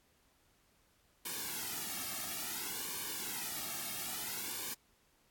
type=noise with flanger; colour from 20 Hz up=white; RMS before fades=-40 dBFS; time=1.25-4.74 s; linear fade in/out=5 ms; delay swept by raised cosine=1.5 to 2.04 ms; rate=0.58 Hz; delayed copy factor=-1; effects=pink hiss -71 dBFS RMS until 5.3 s + AAC 64 kbps